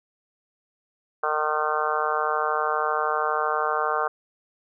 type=harmonic tone; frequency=152.7 Hz; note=D#3; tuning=32 cents flat; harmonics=3 / 4 / 5 / 6 / 7 / 8 / 9 / 10; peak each=-30 / -31 / -29 / -34 / -29 / -28 / -30 / -33 dBFS; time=1.23-4.08 s; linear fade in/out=5 ms; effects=none